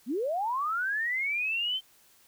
sine linear sweep, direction up, 207.7 to 3136 Hz, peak -27 dBFS, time 0.06-1.81 s, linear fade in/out 50 ms, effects white hiss -61 dBFS RMS until 2.27 s

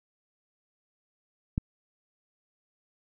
click, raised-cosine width 5 ms, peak -14 dBFS, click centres 1.579 s, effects none

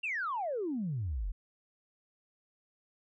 sine exponential sweep, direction down, 2822 to 38.89 Hz, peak -31 dBFS, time 0.03-1.32 s, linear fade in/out 10 ms, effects tanh soft clip ceiling -27 dBFS

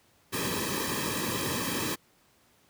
pink noise with comb filter, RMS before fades -31 dBFS, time 0.32-1.96 s, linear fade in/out 20 ms, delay 1.4 ms, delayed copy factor -0.85, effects pink hiss -64 dBFS RMS until 2.69 s + high-pass 80 Hz 12 dB/octave

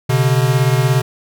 square beating tone pair, 126.7 / 143.7 Hz, B2 / D3, +45 / -37 cents, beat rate 17 Hz, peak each -14 / -17 dBFS, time 0.09-1.02 s, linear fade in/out 10 ms, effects none

